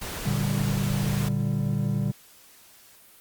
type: noise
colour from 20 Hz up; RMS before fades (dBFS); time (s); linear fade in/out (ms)
pink; -34; 0.01-1.29; 10
type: chord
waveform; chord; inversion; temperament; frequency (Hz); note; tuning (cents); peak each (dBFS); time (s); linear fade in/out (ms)
triangle; G minor; first; equal; 116.54 / 146.83 / 196; Bb2 / D3 / G3; 0 / 0 / 0; -26 / -25 / -26; 0.25-2.12; 10
effects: white hiss -53 dBFS RMS until 3.2 s + Opus 48 kbps